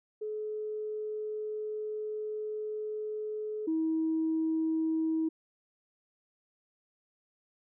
sine tone pair in turn, 427.5 / 320.3 Hz, A4 / E4, -50 / -50 cents, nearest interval perfect fourth, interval 500 cents, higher first, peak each -33 / -26 dBFS, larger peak second, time 0.21-3.67 / 3.67-5.29 s, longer first, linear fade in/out 10 ms, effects tanh soft clip ceiling -22 dBFS

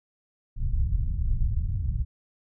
pink low-pass noise, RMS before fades -25 dBFS, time 0.56-2.05 s, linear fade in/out 50 ms, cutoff 110 Hz, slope 24 dB/octave, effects none

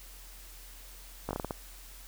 slowing click train, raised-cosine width 1 ms, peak -19 dBFS, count 7, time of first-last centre 1.29-1.508 s, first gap 18 ms, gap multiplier 1.28, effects added 43 Hz sine -49 dBFS peak until 2.07 s + white hiss -52 dBFS RMS until 2.07 s

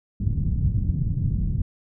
white low-pass noise, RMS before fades -23 dBFS, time 0.2-1.62 s, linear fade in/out 5 ms, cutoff 150 Hz, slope 24 dB/octave, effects none

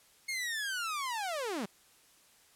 sawtooth linear sweep, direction down, 2179 to 176.8 Hz, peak -30 dBFS, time 0.28-1.66 s, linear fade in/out 10 ms, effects white hiss -63 dBFS RMS until 2.55 s + low-pass 12000 Hz 12 dB/octave

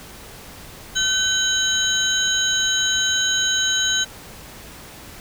sine tone cluster, 1521 / 3080 / 3909 / 6580 Hz, F#6 / G7 / B7 / G#8, +47 / -31 / -19 / -17 cents, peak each -23 dBFS, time 0.95-4.05 s, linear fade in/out 20 ms, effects pink hiss -40 dBFS RMS until 5.2 s

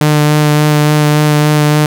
sawtooth tone with vibrato, 150.1 Hz, D3, 38 cents sharp, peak -3 dBFS, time 0.01-1.86 s, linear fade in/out 2 ms, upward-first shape sine, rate 3.5 Hz, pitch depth 13 cents each way, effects none

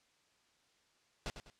pink noise with echo, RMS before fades -39 dBFS, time 1.26-1.3 s, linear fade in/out 0 ms, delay 100 ms, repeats 2, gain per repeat -9 dB, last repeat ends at 1.5 s, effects white hiss -72 dBFS RMS until 1.59 s + low-pass 6000 Hz 12 dB/octave

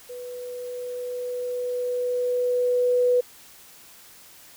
sine tone with level ramp, 493.9 Hz, B4, in tune, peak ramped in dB -34 to -16 dBFS, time 0.09-3.21 s, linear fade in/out 10 ms, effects white hiss -49 dBFS RMS until 4.56 s

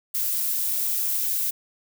violet noise, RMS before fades -25 dBFS, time 0.14-1.51 s, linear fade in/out 10 ms, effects none

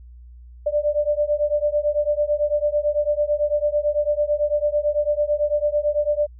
sine beating tone pair, 587.3 / 596.3 Hz, D5 / D5, 0 / +26 cents, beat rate 9 Hz, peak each -21 dBFS, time 0.66-6.27 s, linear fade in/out 10 ms, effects added 60 Hz sine -40 dBFS peak until 6.39 s

